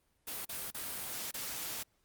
white noise with dropouts, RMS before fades -40 dBFS, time 0.27-1.83 s, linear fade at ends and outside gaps 5 ms, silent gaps 0.451-0.491 / 0.706-0.745 / 1.311-1.34 s, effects pink hiss -75 dBFS RMS until 2.04 s + Opus 32 kbps

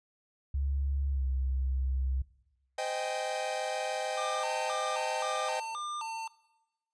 sine tone with pitch glide, 69.3 to 65.52 Hz, C#2 to C2, 0 to +3 cents, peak -28 dBFS, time 0.54-2.22 s, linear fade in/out 5 ms, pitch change -97 cents, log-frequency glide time 1.1-1.25 s
45% pulse chord, Ab major seventh, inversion first, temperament equal with one note detuned, 515.5 / 622.3 / 784 / 830.6 Hz, C5 / Eb5 / G5 / Ab5, -26 / 0 / 0 / 0 cents, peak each -38 / -36 / -36 / -41 dBFS, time 2.78-5.6 s, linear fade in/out 5 ms
square tone with vibrato, 1038 Hz, C6, 14 cents flat, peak -36 dBFS, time 4.17-6.28 s, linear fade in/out 10 ms, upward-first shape square, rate 1.9 Hz, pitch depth 250 cents each way
effects noise-tail reverb RT60 1.0 s tail -20 dB re dry + resampled to 22050 Hz

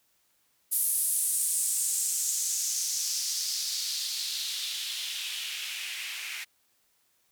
blue noise with band-pass filter sweep, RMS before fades -31 dBFS, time 0.71-6.45 s, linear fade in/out 20 ms, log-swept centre 11000 to 2200 Hz, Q 2.7, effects white hiss -70 dBFS RMS until 7.31 s

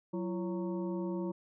harmonic tone with a mistuned harmonic, 185 Hz, F#3, in tune, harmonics 1 / 2 / 3 / 5 / 6, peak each -36 / -36 / -44 / -47 / -55 dBFS, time 0.13-1.32 s, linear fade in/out 10 ms, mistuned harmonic 2, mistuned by -140 cents, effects none

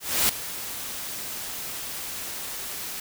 white noise with ADSR envelope, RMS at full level -20 dBFS, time 0-3 s, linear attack 290 ms, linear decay 6 ms, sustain -14 dB, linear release 4 ms, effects none

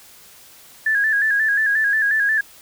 sine tone with vibrato, 1700 Hz, G#6, 40 cents sharp, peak -15 dBFS, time 0.86-2.41 s, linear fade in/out 5 ms, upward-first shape square, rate 5.6 Hz, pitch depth 58 cents each way, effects white hiss -46 dBFS RMS until 2.61 s

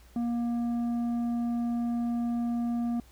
sine tone with tanh clipping, 236.7 Hz, A#3, 27 cents sharp, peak -28 dBFS, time 0.16-3 s, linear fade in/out 2 ms, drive 7 dB, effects added 60 Hz sine -53 dBFS peak until 3.11 s + pink hiss -60 dBFS RMS until 3.11 s

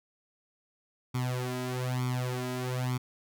sawtooth tone with flanger, 126.1 Hz, B2, 36 cents sharp, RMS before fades -32 dBFS, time 1.14-2.98 s, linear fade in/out 10 ms, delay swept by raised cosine 0.88 to 3.08 ms, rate 1.1 Hz, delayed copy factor +1, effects none

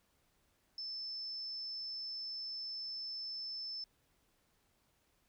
sine tone, 5274 Hz, E8, in tune, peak -40 dBFS, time 0.78-3.84 s, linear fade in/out 2 ms, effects pink hiss -75 dBFS RMS until 5.28 s

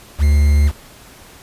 triangle tone with quantisation, 73 Hz, D2, 10 cents flat, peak -7 dBFS, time 0.18-0.72 s, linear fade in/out 50 ms, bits 5, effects pink hiss -42 dBFS RMS until 1.42 s + resampled to 32000 Hz

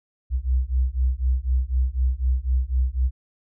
sine beating tone pair, 61.74 / 65.74 Hz, B1 / C2, 0 / +9 cents, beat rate 4 Hz, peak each -22 dBFS, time 0.3-3.11 s, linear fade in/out 50 ms, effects none

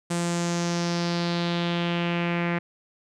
sawtooth tone with low-pass filter sweep, 172.1 Hz, F3, 25 cents flat, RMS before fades -26 dBFS, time 0.1-2.59 s, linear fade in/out 10 ms, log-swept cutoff 8500 to 2100 Hz, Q 3, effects none

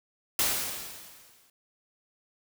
white noise with exponential decay, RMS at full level -24 dBFS, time 0.39-1.5 s, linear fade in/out 2 ms, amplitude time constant 240 ms, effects none

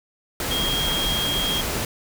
sine tone in noise, 3245 Hz, G#7, 41 cents flat, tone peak -23 dBFS, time 0.51-1.61 s, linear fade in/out 2 ms, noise pink, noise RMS -26 dBFS, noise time 0.4-1.85 s, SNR 0 dB, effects none

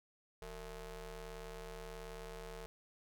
sawtooth ring-modulated tone, 207.7 Hz, G#3, in tune, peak -39 dBFS, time 0.42-2.66 s, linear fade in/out 0 ms, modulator 247 Hz, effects none

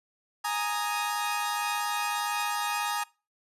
sawtooth chord, Ab suspended second, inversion none, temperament equal, 830.6 / 932.3 / 1244.5 Hz, Ab5 / Bb5 / Eb6, 0 / 0 / 0 cents, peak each -28 / -29 / -29 dBFS, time 0.44-3.04 s, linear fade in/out 10 ms, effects noise-tail reverb RT60 0.3 s tail -22 dB re dry + resampled to 32000 Hz

